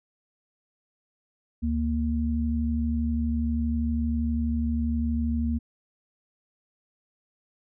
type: tone pair together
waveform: sine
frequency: 73.42 / 232.7 Hz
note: D2 / A#3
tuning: 0 / -3 cents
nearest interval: octave + minor sixth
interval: 1997 cents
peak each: -26 dBFS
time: 1.62-5.59 s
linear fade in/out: 20 ms
effects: none